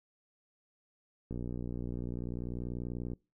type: click train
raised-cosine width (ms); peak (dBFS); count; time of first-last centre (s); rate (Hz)
3; -26; 111; 1.31-3.134; 60.3
effects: noise-tail reverb RT60 0.3 s tail -26 dB re dry